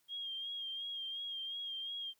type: tone with vibrato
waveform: sine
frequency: 3233 Hz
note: G#7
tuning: 47 cents flat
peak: -39 dBFS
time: 0.08-2.14 s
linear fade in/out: 50 ms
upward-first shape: sine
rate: 2.8 Hz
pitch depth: 39 cents each way
effects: white hiss -75 dBFS RMS until 2.19 s